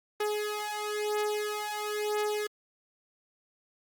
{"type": "beating tone pair", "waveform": "sawtooth", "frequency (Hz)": [420, 421], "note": ["G#4", "G#4"], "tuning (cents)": [19, 24], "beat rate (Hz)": 1, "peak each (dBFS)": -29, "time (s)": [0.2, 2.47], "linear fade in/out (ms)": 5, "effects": ["Opus 32 kbps"]}